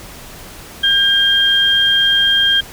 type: tone pair together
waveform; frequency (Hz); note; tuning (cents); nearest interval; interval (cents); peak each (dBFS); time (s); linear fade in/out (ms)
sine; 1602 / 3204; G6 / G7; +37 / +37; octave; 1200; -16 / -11; 0.83-2.61; 10
effects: pink hiss -35 dBFS RMS until 2.72 s